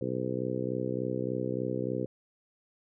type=harmonic tone; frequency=63.4 Hz; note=B1; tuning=46 cents sharp; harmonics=2 / 3 / 4 / 5 / 6 / 7 / 8; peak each=-37 / -38 / -38 / -37 / -37 / -37 / -37 dBFS; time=0.01-2.06 s; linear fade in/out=5 ms; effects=none